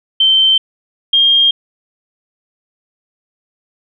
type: tone pair in turn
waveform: sine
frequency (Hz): 3107 / 3219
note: G7 / G7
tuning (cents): -16 / +45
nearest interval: minor second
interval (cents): 61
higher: second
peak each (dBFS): -7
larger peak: neither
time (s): 0.2-0.58 / 1.13-1.51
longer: neither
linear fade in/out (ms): 5
effects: none